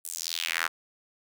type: tone with high-pass filter sweep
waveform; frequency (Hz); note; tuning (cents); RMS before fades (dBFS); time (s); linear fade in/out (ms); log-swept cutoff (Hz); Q
square; 41.6; E1; +17; -32; 0.04-0.68; 10; 10000 to 1300; 2.5
effects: none